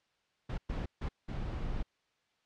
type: noise bursts at uneven times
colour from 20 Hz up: brown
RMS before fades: -36 dBFS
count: 4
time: 0.49-0.58 / 0.69-0.86 / 1.01-1.09 / 1.28-1.83 s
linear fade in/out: 10 ms
effects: white hiss -75 dBFS RMS until 2.45 s + low-pass 4000 Hz 12 dB/octave